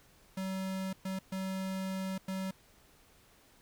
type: tone bursts at uneven times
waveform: square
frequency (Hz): 190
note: F#3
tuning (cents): +46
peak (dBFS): -35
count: 4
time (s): 0.37-0.93 / 1.05-1.19 / 1.32-2.18 / 2.28-2.51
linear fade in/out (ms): 5
effects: pink hiss -63 dBFS RMS until 3.61 s